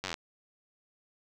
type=slowing click train; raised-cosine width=0.2 ms; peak=-17 dBFS; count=10; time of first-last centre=0.04-0.142 s; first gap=10 ms; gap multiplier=1.03; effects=none